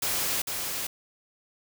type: noise with echo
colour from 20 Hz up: white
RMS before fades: -28 dBFS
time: 0.02-0.42 s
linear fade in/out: 5 ms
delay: 450 ms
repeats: 1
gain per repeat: -4 dB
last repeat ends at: 0.87 s
effects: none